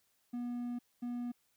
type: tone bursts at uneven times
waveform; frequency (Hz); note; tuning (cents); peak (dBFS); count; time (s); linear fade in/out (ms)
triangle; 242.2; B3; -34; -34; 2; 0.33-0.79 / 1.02-1.32; 10
effects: white hiss -75 dBFS RMS until 1.56 s